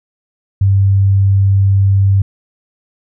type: tone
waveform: sine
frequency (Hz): 98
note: G2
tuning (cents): 0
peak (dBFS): -7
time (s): 0.61-2.22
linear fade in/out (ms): 5
effects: none